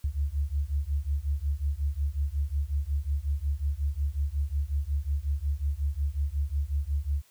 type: beating tone pair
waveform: sine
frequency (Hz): 68.9 / 74.4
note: C#2 / D2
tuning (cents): -10 / +23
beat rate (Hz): 5.5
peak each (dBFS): -29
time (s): 0.04-7.22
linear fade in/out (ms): 5
effects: white hiss -62 dBFS RMS until 7.3 s